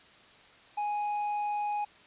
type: tone with hard clipping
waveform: sine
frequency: 830.6 Hz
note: G#5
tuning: in tune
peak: -30 dBFS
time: 0.77-1.85 s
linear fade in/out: 10 ms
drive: 3 dB
effects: white hiss -56 dBFS RMS until 2.06 s + resampled to 8000 Hz